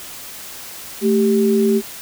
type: tone pair together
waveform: sine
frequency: 220 / 392 Hz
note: A3 / G4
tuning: 0 / 0 cents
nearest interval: minor seventh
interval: 1000 cents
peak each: -15 dBFS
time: 1.01-1.82 s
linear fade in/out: 50 ms
effects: white hiss -34 dBFS RMS until 2.01 s